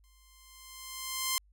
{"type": "tone with exponential growth", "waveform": "5% pulse", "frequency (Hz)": 1046.5, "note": "C6", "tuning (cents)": 0, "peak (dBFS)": -15, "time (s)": [0.04, 1.38], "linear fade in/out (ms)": 0, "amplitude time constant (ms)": 290, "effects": ["added 50 Hz sine -60 dBFS peak until 1.52 s"]}